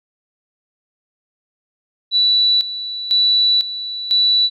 sine tone with tremolo, 3951 Hz, B7, in tune, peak -11 dBFS, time 2.11-4.5 s, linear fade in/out 50 ms, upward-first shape square, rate 1 Hz, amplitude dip 75%, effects none

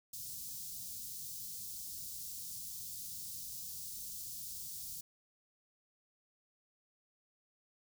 white band-stop noise, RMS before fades -45 dBFS, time 0.13-5.01 s, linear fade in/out 5 ms, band 190 to 4600 Hz, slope 24 dB/octave, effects none

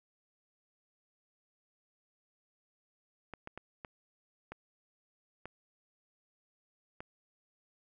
clicks, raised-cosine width 0.5 ms, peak -28 dBFS, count 7, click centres 3.337 / 3.474 / 3.576 / 3.848 / 4.52 / 5.456 / 7.005 s, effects none

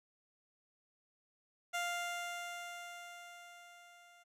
15% pulse tone with level ramp, 698.5 Hz, F5, in tune, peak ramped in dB -28 to -54 dBFS, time 1.73-4.24 s, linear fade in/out 20 ms, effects low-pass 12000 Hz 12 dB/octave

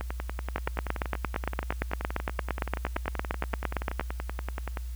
two click trains, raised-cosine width 0.5 ms, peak -12 / -18 dBFS, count 31 / 51, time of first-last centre 0.56-3.996 / 0.01-4.772 s, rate 8.73 / 10.5 Hz, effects added 60 Hz sine -33 dBFS peak until 4.95 s + white hiss -55 dBFS RMS until 4.95 s

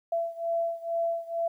sine beating tone pair, 671 / 673.2 Hz, E5 / E5, +31 / +36 cents, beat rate 2.2 Hz, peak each -29 / -31 dBFS, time 0.12-1.48 s, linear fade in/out 5 ms, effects 11-bit

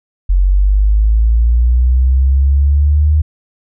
sine linear sweep, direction up, 44.95 to 76.9 Hz, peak -7 dBFS, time 0.29-3.22 s, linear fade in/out 10 ms, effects none

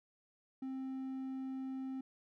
triangle tone, 263.9 Hz, C4, 15 cents sharp, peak -37 dBFS, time 0.62-2.01 s, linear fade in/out 5 ms, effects none

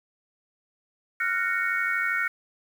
sine chord, Gb major seventh, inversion third, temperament just, 1387.5 / 1480 / 1850 / 2220 Hz, F6 / Gb6 / Bb6 / Db7, -12 / 0 / -14 / +2 cents, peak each -29 dBFS, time 1.2-2.28 s, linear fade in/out 5 ms, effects 8-bit

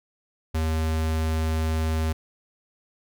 square tone, 79.6 Hz, D#2, 40 cents sharp, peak -23 dBFS, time 0.54-2.13 s, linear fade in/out 10 ms, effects none

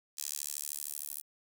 10% pulse tone with high-pass filter sweep, 73 Hz, D2, 10 cents flat, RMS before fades -40 dBFS, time 0.17-1.22 s, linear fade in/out 20 ms, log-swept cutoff 6700 to 11000 Hz, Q 1.4, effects none

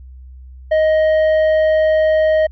triangle tone with tanh clipping, 626 Hz, D#5, 10 cents sharp, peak -12 dBFS, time 0.71-2.47 s, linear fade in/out 10 ms, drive 11 dB, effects added 64 Hz sine -34 dBFS peak until 2.51 s

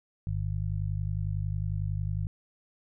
harmonic tone, 51 Hz, G#1, 31 cents flat, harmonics 1 / 2 / 3, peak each -34 / -30 / -35 dBFS, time 0.27-2.27 s, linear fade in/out 0 ms, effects none

